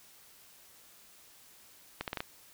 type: accelerating click train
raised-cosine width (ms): 0.3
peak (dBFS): -18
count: 5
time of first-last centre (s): 2.01-2.205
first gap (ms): 68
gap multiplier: 0.78
effects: white hiss -58 dBFS RMS until 2.53 s